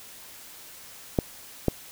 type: clicks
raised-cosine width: 2 ms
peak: -7 dBFS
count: 2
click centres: 1.188 / 1.683 s
effects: white hiss -46 dBFS RMS until 1.91 s